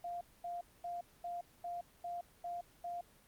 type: tone bursts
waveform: sine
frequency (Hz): 698.5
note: F5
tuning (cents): 0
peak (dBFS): -39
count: 8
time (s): 0.04-3.01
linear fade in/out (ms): 5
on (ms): 170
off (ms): 230
effects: pink hiss -65 dBFS RMS until 3.27 s + Opus 24 kbps